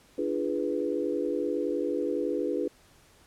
sine chord, D diminished seventh, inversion none, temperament equal with one note detuned, 293.7 / 343.4 / 415.3 / 493.9 Hz, D4 / F4 / Ab4 / Cb5, 0 / -29 / 0 / 0 cents, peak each -32 dBFS, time 0.18-2.68 s, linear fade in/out 5 ms, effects pink hiss -59 dBFS RMS until 3.26 s + low-pass 12000 Hz 12 dB/octave

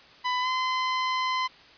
sawtooth tone with pitch glide, 999 to 1026.5 Hz, B5 to C6, +20 to -33 cents, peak -21 dBFS, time 0.24-1.48 s, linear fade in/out 20 ms, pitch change +47 cents, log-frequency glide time 0.41-0.48 s, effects white hiss -52 dBFS RMS until 1.77 s + resampled to 11025 Hz

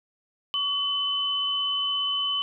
sine tone pair together, 1133 / 3025 Hz, C#6 / F#7, +37 / +38 cents, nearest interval octave + perfect fourth, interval 1701 cents, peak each -33 / -24 dBFS, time 0.54-2.42 s, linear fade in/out 0 ms, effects none

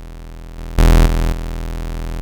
40% pulse tone with level steps, 41.15 Hz, E1, 2 cents flat, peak -29 / -24 / -5 / -12 / -20 dBFS, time 0-2.21 s, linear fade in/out 0 ms, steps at 0.58 / 0.78 / 1.06 / 1.32 s, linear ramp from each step 5 ms, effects none

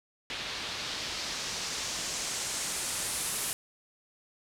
white noise with low-pass filter sweep, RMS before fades -35 dBFS, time 0.3-3.53 s, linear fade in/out 0 ms, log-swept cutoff 3600 to 11000 Hz, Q 1.5, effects none

